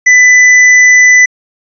triangle tone with hard clipping, 1995 Hz, B6, 17 cents sharp, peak -3 dBFS, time 0.06-1.26 s, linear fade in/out 10 ms, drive 12 dB, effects resampled to 16000 Hz

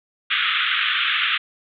white band-pass noise, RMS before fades -21 dBFS, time 0.3-1.38 s, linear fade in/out 10 ms, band 1200 to 3600 Hz, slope 96 dB/octave, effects none

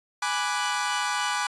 sawtooth chord, G# half-diminished seventh, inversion none, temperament equal, 830.6 / 987.8 / 1174.7 / 1480 Hz, G#5 / B5 / D6 / F#6, 0 / 0 / 0 / 0 cents, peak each -27 dBFS, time 0.22-1.47 s, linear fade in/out 5 ms, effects resampled to 22050 Hz

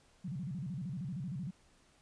sine tone with vibrato, 157.5 Hz, D#3, 21 cents sharp, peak -37 dBFS, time 0.24-1.51 s, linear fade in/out 10 ms, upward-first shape square, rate 13 Hz, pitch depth 270 cents each way, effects pink hiss -67 dBFS RMS until 2.01 s + resampled to 22050 Hz

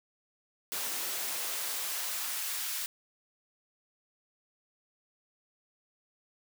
white noise with high-pass filter sweep, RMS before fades -35 dBFS, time 0.72-2.86 s, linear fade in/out 0 ms, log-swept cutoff 200 to 1400 Hz, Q 0.7, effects none

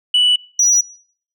sine tone pair in turn, 2960 / 5845 Hz, F#7 / F#8, 0 / -22 cents, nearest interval octave, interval 1178 cents, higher second, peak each -8 dBFS, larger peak neither, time 0.14-0.36 / 0.59-0.81 s, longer neither, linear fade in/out 5 ms, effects noise-tail reverb RT60 0.6 s tail -26 dB re dry + tanh soft clip ceiling -8 dBFS

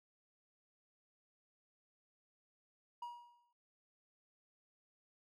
triangle tone with exponential decay, 957 Hz, A#5, 45 cents sharp, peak -39 dBFS, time 3.02-3.53 s, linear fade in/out 5 ms, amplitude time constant 110 ms, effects none

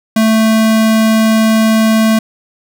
square tone, 220.9 Hz, A3, 7 cents sharp, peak -8 dBFS, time 0.16-2.19 s, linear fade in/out 5 ms, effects none

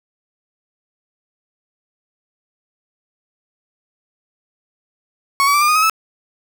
35% pulse tone with pitch steps, 1108 / 1138.5 / 1169.8 / 1202 / 1235.1 / 1269.1 / 1304 Hz, C#6 / C#6 / D6 / D6 / D#6 / D#6 / E6, -1 / +46 / -7 / +40 / -13 / +34 / -19 cents, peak -10 dBFS, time 5.4-5.897 s, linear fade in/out 0 ms, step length 71 ms, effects none

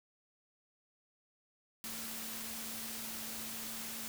sine tone in noise, 225 Hz, A3, 39 cents sharp, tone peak -51 dBFS, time 1.84-4.08 s, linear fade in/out 0 ms, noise white, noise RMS -43 dBFS, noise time 1.84-4.08 s, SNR -11 dB, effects none

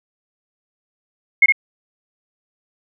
sine tone with echo, 2160 Hz, C#7, 45 cents flat, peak -6 dBFS, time 1.42-1.46 s, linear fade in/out 5 ms, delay 63 ms, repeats 1, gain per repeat -4 dB, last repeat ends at 1.523 s, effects none

